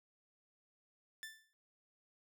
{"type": "tone with exponential decay", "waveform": "sawtooth", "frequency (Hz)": 1765, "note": "A6", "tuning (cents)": 5, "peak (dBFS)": -40, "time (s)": [1.23, 1.53], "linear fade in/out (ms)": 0, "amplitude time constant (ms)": 64, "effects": []}